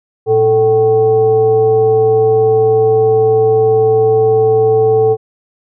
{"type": "tone with frequency modulation", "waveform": "sine", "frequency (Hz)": 440.8, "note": "A4", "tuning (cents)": 3, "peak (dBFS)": -7, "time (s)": [0.26, 5.17], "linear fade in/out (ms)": 50, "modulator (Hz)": 326, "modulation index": 0.53, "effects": []}